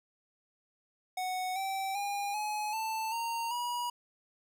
square tone with pitch steps, 740 / 773.7 / 808.8 / 845.6 / 884.1 / 924.3 / 966.3 Hz, F#5 / G5 / G#5 / G#5 / A5 / A#5 / B5, 0 / -23 / -46 / +31 / +8 / -15 / -38 cents, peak -33 dBFS, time 1.17-3.9 s, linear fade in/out 5 ms, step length 390 ms, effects none

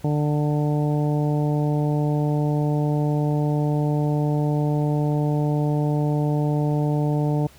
harmonic tone, 148.5 Hz, D3, 20 cents sharp, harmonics 1 / 2 / 3 / 4 / 5 / 6, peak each -20 / -26 / -30 / -32 / -34 / -36 dBFS, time 0.04-7.47 s, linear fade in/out 5 ms, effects added 70 Hz sine -51 dBFS peak until 7.58 s + pink hiss -51 dBFS RMS until 7.58 s

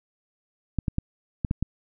clicks, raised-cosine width 5 ms, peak -12 dBFS, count 6, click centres 0.787 / 0.882 / 0.984 / 1.448 / 1.511 / 1.626 s, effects none

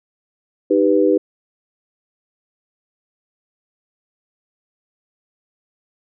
sine chord, Eb augmented, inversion none, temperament equal with one note detuned, 309.3 / 392 / 493.9 Hz, Eb4 / G4 / B4, -10 / 0 / 0 cents, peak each -16 dBFS, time 0.7-1.18 s, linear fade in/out 10 ms, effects none

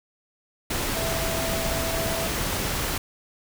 sine tone in noise, 659.3 Hz, E5, in tune, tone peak -30 dBFS, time 0.95-2.27 s, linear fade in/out 5 ms, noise pink, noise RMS -27 dBFS, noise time 0.7-2.98 s, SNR -6 dB, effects none

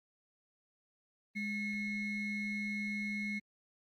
triangle ring-modulated tone, 983 Hz, B5, 8 cents flat, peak -30 dBFS, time 1.35-3.4 s, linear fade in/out 20 ms, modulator 1190 Hz, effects Opus 32 kbps

